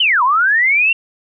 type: linear two-way sweep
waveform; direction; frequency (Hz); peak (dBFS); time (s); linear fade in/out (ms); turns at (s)
sine; down then up; 3136 to 948 to 2766; -10; 0-0.93; 5; 0.23
effects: none